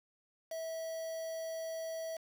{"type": "tone with quantisation", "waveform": "triangle", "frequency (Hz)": 650, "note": "E5", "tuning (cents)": -24, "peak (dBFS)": -36, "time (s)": [0.51, 2.17], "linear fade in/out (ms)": 5, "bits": 8, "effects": []}